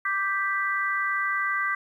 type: chord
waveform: sine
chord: G major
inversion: second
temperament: equal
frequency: 1174.7 / 1568 / 1975.5 Hz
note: D6 / G6 / B6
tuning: 0 / 0 / 0 cents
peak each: -28 dBFS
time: 0.05-1.75 s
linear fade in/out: 5 ms
effects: 10-bit